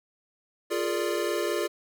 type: chord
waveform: square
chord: Bb dominant seventh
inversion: second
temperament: equal with one note detuned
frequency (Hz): 349.2 / 415.3 / 459.2 / 587.3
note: F4 / Ab4 / Bb4 / D5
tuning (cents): 0 / 0 / -26 / 0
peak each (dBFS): -31 / -32 / -34 / -33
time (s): 0.7-1.68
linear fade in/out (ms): 20
effects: none